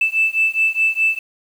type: beating tone pair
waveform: sine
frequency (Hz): 2637 / 2641.8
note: E7 / E7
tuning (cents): 0 / +3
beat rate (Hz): 4.8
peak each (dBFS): -17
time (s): 0.01-1.19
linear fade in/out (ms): 5
effects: tanh soft clip ceiling -7 dBFS + 7-bit